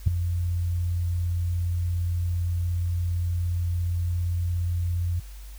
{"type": "tone with ADSR envelope", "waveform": "sine", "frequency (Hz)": 87.31, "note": "F2", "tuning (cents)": 0, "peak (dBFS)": -11, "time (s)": [0.06, 5.2], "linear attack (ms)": 14, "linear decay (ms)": 6, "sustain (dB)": -12, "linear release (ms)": 8, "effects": ["added 50 Hz sine -38 dBFS peak until 5.58 s", "white hiss -52 dBFS RMS until 5.58 s"]}